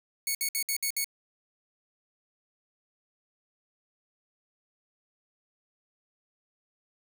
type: tone bursts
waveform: 5% pulse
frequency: 2216 Hz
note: C#7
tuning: 1 cent flat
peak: -17 dBFS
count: 6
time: 0.27-1.044 s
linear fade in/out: 2 ms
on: 79 ms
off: 60 ms
effects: none